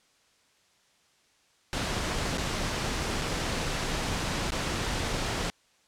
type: noise with dropouts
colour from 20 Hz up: pink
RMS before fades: -30 dBFS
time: 1.73-5.5 s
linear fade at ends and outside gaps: 0 ms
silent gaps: 2.374-2.381 / 3.215-3.219 / 4.505-4.52 s
effects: white hiss -65 dBFS RMS until 5.87 s + low-pass 7000 Hz 12 dB/octave